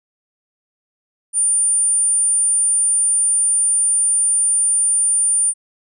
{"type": "tone", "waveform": "sine", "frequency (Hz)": 9210, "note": "D9", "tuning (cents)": -35, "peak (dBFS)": -13, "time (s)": [1.33, 5.54], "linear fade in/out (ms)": 50, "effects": []}